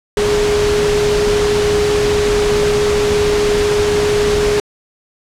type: tone in noise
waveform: sine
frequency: 415.3 Hz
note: G#4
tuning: in tune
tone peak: -12 dBFS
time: 0.17-4.6 s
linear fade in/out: 2 ms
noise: pink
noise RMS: -19 dBFS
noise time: 0.17-4.6 s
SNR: +4 dB
effects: low-pass 7000 Hz 12 dB/octave